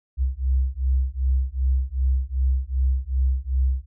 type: beating tone pair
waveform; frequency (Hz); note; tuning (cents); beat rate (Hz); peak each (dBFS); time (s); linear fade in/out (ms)
sine; 64 / 66.6; C2 / C2; -38 / +31; 2.6; -22; 0.17-3.86; 50
effects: none